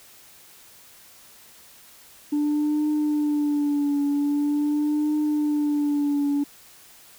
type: tone with vibrato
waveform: sine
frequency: 293.7 Hz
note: D4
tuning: in tune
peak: -18 dBFS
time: 2.32-6.44 s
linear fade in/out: 10 ms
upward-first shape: triangle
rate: 0.44 Hz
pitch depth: 50 cents each way
effects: tanh soft clip ceiling -18 dBFS + white hiss -50 dBFS RMS until 7.18 s